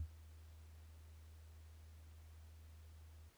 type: tone with ADSR envelope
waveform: sine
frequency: 79 Hz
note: D#2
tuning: 27 cents sharp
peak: -36 dBFS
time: 0-3.3 s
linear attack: 3 ms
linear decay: 65 ms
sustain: -20 dB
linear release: 19 ms
effects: tanh soft clip ceiling -36 dBFS + pink hiss -71 dBFS RMS until 3.37 s